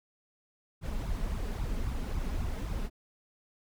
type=noise with flanger; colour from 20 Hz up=brown; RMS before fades=-33 dBFS; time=0.81-2.9 s; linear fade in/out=50 ms; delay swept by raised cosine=0.78 to 4.88 ms; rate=3.7 Hz; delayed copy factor=+0.75; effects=none